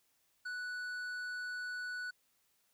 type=tone with tanh clipping; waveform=sine; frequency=1480 Hz; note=F#6; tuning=in tune; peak=-40 dBFS; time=0.45-2.11 s; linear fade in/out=10 ms; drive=9 dB; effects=white hiss -75 dBFS RMS until 2.73 s